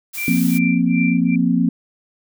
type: noise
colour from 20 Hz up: blue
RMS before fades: -29 dBFS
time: 0.13-0.59 s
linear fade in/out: 20 ms
type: tone with tremolo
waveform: sine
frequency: 2355 Hz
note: D7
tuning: 4 cents sharp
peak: -21 dBFS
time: 0.17-1.36 s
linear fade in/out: 10 ms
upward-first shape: sine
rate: 2.6 Hz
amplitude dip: 100%
type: chord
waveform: sine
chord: F suspended fourth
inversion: none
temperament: equal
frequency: 174.61 / 233.1 / 261.6 Hz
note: F3 / Bb3 / C4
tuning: 0 / 0 / 0 cents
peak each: -18 dBFS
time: 0.28-1.69 s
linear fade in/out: 2 ms
effects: none